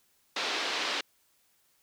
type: band-pass noise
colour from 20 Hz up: white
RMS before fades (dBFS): -32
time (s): 0.36-1.01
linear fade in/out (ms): 5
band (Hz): 280 to 4500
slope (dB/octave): 24
effects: white hiss -69 dBFS RMS until 1.82 s